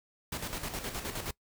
pink noise with tremolo, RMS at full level -36 dBFS, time 0.32-1.31 s, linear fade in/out 5 ms, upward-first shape square, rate 9.6 Hz, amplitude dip 55%, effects noise-tail reverb RT60 0.1 s tail -22 dB re dry

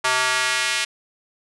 square tone with high-pass filter sweep, 128.1 Hz, C3, 36 cents flat, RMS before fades -21 dBFS, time 0.04-0.85 s, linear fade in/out 10 ms, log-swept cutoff 1100 to 2300 Hz, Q 1.2, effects resampled to 24000 Hz

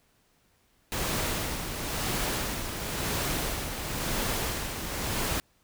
pink noise with tremolo, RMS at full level -29 dBFS, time 0.92-5.4 s, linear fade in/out 0 ms, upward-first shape sine, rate 0.97 Hz, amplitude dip 50%, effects pink hiss -67 dBFS RMS until 5.63 s

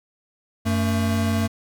square tone pair together, 94.2 / 224 Hz, F#2 / A3, +32 / +31 cents, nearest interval octave + minor third, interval 1499 cents, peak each -23 dBFS, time 0.65-1.48 s, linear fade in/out 20 ms, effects none

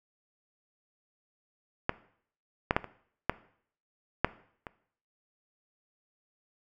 clicks, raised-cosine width 0.5 ms, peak -10 / -8 / -8 / -25 / -9 / -6 / -24 dBFS, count 7, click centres 1.894 / 2.709 / 2.765 / 2.843 / 3.296 / 4.246 / 4.668 s, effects noise-tail reverb RT60 0.6 s tail -18 dB re dry

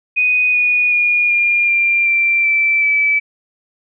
sine tone with pitch steps, 2489 / 2462 / 2435 / 2408 / 2382 / 2356 / 2330 / 2305 Hz, D#7 / D#7 / D#7 / D7 / D7 / D7 / D7 / D7, 0 / -19 / -38 / +43 / +24 / +5 / -14 / -33 cents, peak -11 dBFS, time 0.16-3.2 s, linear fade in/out 20 ms, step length 380 ms, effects none

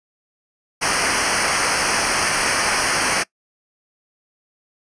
pink noise with comb filter, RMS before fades -19 dBFS, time 0.81-3.24 s, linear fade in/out 20 ms, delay 0.27 ms, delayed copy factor -0.9, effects noise-tail reverb RT60 0.1 s tail -23 dB re dry + resampled to 22050 Hz

